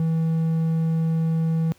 triangle tone, 162.4 Hz, E3, 26 cents flat, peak -17 dBFS, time 0-1.72 s, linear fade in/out 0 ms, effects pink hiss -57 dBFS RMS until 1.78 s + high-pass 60 Hz 12 dB/octave

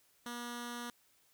10% pulse tone with notch filter, 240 Hz, B3, 49 cents flat, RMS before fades -43 dBFS, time 0.26-0.9 s, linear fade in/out 2 ms, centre 600 Hz, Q 0.99, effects white hiss -70 dBFS RMS until 1.33 s

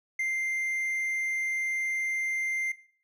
triangle tone, 2093 Hz, C7, in tune, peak -25 dBFS, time 0.19-2.72 s, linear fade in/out 5 ms, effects noise-tail reverb RT60 0.5 s tail -18 dB re dry

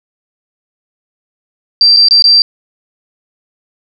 sine tone with dropouts, 4699 Hz, D8, in tune, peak -3 dBFS, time 1.81-2.42 s, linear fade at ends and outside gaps 1 ms, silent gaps 1.964-1.969 / 2.085-2.109 / 2.223-2.241 s, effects none

